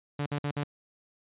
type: tone bursts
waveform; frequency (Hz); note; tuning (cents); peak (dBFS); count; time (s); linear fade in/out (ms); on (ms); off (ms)
sawtooth; 145; D3; -22; -25; 4; 0.19-0.637; 5; 72; 53
effects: resampled to 8000 Hz